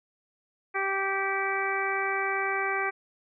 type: harmonic tone with a mistuned harmonic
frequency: 390 Hz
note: G4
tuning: 9 cents flat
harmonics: 1 / 2 / 3 / 4 / 5 / 6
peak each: -33 / -33 / -33 / -33 / -33 / -33 dBFS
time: 0.74-2.91 s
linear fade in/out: 20 ms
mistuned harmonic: 6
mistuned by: -24 cents
effects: none